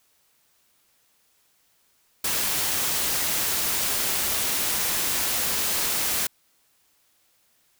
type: noise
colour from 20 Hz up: white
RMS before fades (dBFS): -25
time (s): 2.24-6.27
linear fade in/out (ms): 5
effects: white hiss -65 dBFS RMS until 7.79 s